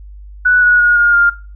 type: tone with pitch steps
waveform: sine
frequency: 1480 / 1460.5 / 1441.2 / 1422.2 / 1403.4 Hz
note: F#6 / F#6 / F#6 / F6 / F6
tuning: 0 / -23 / -46 / +31 / +8 cents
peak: -7 dBFS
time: 0.45-1.3 s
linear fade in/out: 10 ms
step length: 170 ms
effects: noise-tail reverb RT60 0.4 s tail -20 dB re dry + added 50 Hz sine -31 dBFS peak until 1.55 s